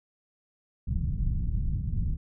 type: low-pass noise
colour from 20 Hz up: pink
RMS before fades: -28 dBFS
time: 0.87-2.17 s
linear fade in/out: 5 ms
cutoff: 160 Hz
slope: 24 dB/octave
effects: none